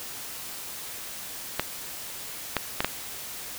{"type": "clicks", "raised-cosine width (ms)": 0.3, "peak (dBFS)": -7, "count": 4, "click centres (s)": [1.596, 2.567, 2.805, 2.846], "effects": ["white hiss -38 dBFS RMS until 3.58 s"]}